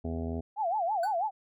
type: harmonic tone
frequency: 82.41 Hz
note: E2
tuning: in tune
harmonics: 1 / 2 / 3 / 4 / 5 / 6 / 7 / 8 / 9 / 10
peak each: -34 / -42 / -35 / -48 / -40 / -49 / -50 / -43 / -50 / -57 dBFS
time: 0.04-0.41 s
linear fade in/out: 10 ms
type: tone with vibrato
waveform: sine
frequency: 765 Hz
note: G5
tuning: 42 cents flat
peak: -26 dBFS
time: 0.56-1.31 s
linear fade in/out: 50 ms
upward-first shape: sine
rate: 6.1 Hz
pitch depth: 240 cents each way
type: tone with exponential decay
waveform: square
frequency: 1501 Hz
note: F#6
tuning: 24 cents sharp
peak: -35 dBFS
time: 1.03-1.16 s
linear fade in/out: 5 ms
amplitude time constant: 27 ms
effects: MP3 64 kbps